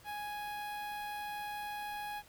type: tone with notch filter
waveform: sawtooth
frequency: 830.6 Hz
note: G#5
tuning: in tune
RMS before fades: -41 dBFS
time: 0.04-2.23 s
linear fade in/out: 50 ms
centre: 6800 Hz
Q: 0.74
effects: pink hiss -60 dBFS RMS until 2.28 s